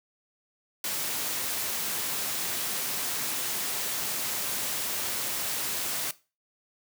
white noise, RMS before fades -31 dBFS, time 0.84-6.11 s, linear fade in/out 2 ms, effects noise-tail reverb RT60 0.3 s tail -18 dB re dry + high-pass 100 Hz 12 dB/octave

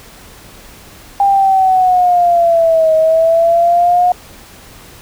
sine linear two-way sweep, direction down then up, 801 to 632 to 722 Hz, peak -7 dBFS, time 1.2-4.12 s, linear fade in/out 2 ms, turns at 2.94 s, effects pink hiss -38 dBFS RMS until 5.01 s

